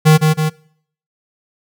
square tone with echo, 155.56 Hz, D#3, in tune, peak -6 dBFS, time 0.05-0.18 s, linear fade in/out 20 ms, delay 160 ms, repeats 2, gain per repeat -4 dB, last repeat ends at 0.5 s, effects noise-tail reverb RT60 0.6 s tail -22 dB re dry

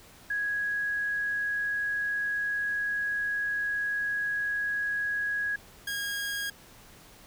sine / sawtooth tone pair in turn, 1661.2 / 1634.5 Hz, G#6 / G#6, 0 / -28 cents, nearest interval unison, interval 28 cents, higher first, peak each -27 dBFS, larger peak neither, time 0.3-5.56 / 5.87-6.5 s, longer first, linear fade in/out 5 ms, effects pink hiss -53 dBFS RMS until 7.26 s

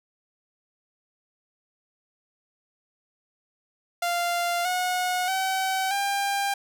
sawtooth tone with pitch steps, 695 / 727.9 / 762.3 / 798.3 Hz, F5 / F#5 / G5 / G5, -9 / -29 / -49 / +31 cents, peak -20 dBFS, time 4.02-6.54 s, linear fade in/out 5 ms, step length 630 ms, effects none

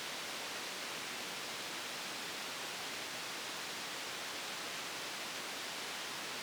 white band-pass noise, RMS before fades -43 dBFS, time 0-6.42 s, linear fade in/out 0 ms, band 180 to 4400 Hz, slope 12 dB/octave, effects none

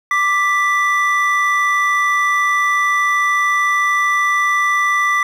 triangle tone pair together, 1174.6 / 1975.5 Hz, D6 / B6, 0 / 0 cents, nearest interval major sixth, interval 900 cents, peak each -14 dBFS, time 0.11-5.23 s, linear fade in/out 2 ms, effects 7-bit

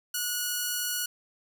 5% pulse tone, 1458 Hz, F#6, 26 cents flat, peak -17 dBFS, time 0.14-1.06 s, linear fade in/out 5 ms, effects none

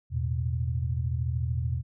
sine chord, E suspended fourth, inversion none, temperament equal, 82.41 / 110 / 123.47 Hz, E2 / A2 / B2, 0 / 0 / 0 cents, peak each -29 / -35 / -29 dBFS, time 0.1-1.83 s, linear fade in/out 50 ms, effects none

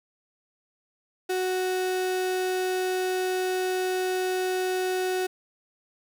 35% pulse tone, 370.2 Hz, F#4, 1 cent sharp, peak -23 dBFS, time 1.29-5.27 s, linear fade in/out 10 ms, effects none

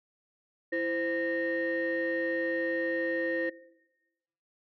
sine tone cluster, 332.8 / 520 / 1846 Hz, E4 / C5 / A#6, +17 / -11 / -17 cents, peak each -31 dBFS, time 0.72-3.5 s, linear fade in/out 10 ms, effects noise-tail reverb RT60 1.0 s tail -19 dB re dry + tanh soft clip ceiling -22 dBFS

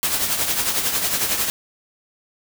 white noise with tremolo, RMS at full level -19 dBFS, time 0.03-1.5 s, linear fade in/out 0 ms, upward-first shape triangle, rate 11 Hz, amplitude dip 60%, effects none

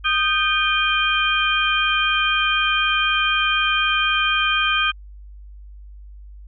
sine tone cluster, 1235 / 1563 / 2444 / 3148 Hz, D#6 / G6 / D#7 / G7, -13 / -6 / -32 / +7 cents, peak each -22 dBFS, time 0.04-4.92 s, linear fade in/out 20 ms, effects added 50 Hz sine -37 dBFS peak until 6.47 s

